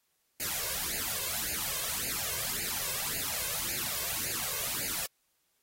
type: noise with flanger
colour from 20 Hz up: white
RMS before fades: -34 dBFS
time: 0.4-5.06 s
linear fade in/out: 2 ms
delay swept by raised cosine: 0.43 to 1.93 ms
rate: 1.8 Hz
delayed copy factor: +1
effects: white hiss -75 dBFS RMS until 5.62 s + AAC 48 kbps